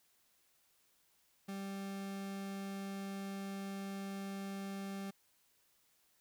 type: tone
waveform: 40% pulse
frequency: 196.1 Hz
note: G3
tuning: 1 cent sharp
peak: -40 dBFS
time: 1.48-5.11 s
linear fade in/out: 10 ms
effects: white hiss -73 dBFS RMS until 6.2 s